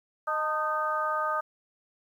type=harmonic tone with a mistuned harmonic; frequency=308.8 Hz; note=D#4; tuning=13 cents flat; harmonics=2 / 3 / 4 / 5; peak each=-33 / -34 / -28 / -35 dBFS; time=0.27-1.41 s; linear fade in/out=10 ms; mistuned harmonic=3; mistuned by=-53 cents; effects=10-bit